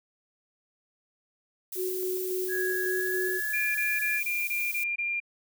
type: noise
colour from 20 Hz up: violet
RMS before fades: -36 dBFS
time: 1.72-4.84 s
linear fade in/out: 5 ms
type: tone with tremolo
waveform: sine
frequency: 370 Hz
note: F#4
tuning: in tune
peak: -28 dBFS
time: 1.75-3.41 s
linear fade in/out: 50 ms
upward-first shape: square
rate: 3.6 Hz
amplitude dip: 25%
type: tone with pitch glide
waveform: sine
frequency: 1661.2 to 1703 Hz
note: G#6 to G#6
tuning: 0 to +43 cents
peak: -29 dBFS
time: 2.48-4.21 s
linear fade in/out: 50 ms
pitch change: +43 cents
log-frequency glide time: 2.85-3.43 s
type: tone bursts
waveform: sine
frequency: 2395 Hz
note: D7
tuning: 33 cents sharp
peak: -27 dBFS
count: 7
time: 3.53-5.202 s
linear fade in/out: 10 ms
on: 220 ms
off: 22 ms
effects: none